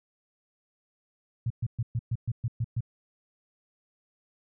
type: tone bursts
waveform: sine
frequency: 116.54 Hz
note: A#2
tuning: in tune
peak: -25 dBFS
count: 9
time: 1.46-2.807 s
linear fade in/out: 5 ms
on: 43 ms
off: 120 ms
effects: none